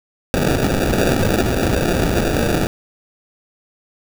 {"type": "noise with sample-and-hold", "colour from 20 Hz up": "violet", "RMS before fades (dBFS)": -17, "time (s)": [0.34, 2.67], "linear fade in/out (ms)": 0, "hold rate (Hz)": 1050, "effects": []}